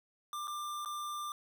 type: tone with dropouts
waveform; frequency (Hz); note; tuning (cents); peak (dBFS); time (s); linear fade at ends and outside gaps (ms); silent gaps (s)
square; 1189; D6; +21; -38; 0.33-1.32; 1; 0.473-0.479 / 0.849-0.858
effects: none